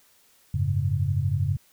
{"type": "chord", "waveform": "sine", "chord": "F# suspended second", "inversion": "none", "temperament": "equal with one note detuned", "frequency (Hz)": [91.38, 103.83, 138.59], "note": ["F#2", "G#2", "C#3"], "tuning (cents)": [-21, 0, 0], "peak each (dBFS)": -26, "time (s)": [0.54, 1.57], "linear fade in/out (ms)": 5, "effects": ["white hiss -60 dBFS RMS until 1.72 s"]}